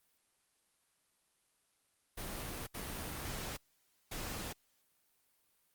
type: noise bursts at uneven times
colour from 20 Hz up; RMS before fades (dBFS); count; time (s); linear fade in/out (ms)
pink; -42; 3; 2.17-2.67 / 2.74-3.57 / 4.11-4.53; 10
effects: white hiss -75 dBFS RMS until 5.74 s + Opus 32 kbps